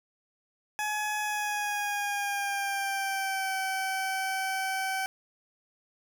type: tone with pitch glide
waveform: 20% pulse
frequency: 845 to 766 Hz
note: G#5 to G5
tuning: +30 to -40 cents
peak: -24 dBFS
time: 0.79-5.06 s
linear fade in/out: 0 ms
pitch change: -170 cents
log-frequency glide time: 1.2-3.56 s
effects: none